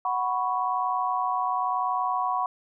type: chord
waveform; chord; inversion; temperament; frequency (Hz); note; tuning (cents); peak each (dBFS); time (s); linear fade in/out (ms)
sine; F# suspended fourth; none; equal; 740 / 987.8 / 1108.7; F#5 / B5 / C#6; 0 / 0 / 0; -28; 0.05-2.46; 2
effects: none